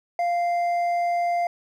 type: tone with hard clipping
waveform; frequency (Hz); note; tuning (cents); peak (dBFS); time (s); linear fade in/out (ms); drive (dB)
triangle; 696; F5; -6; -22; 0.19-1.47; 2; 8
effects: none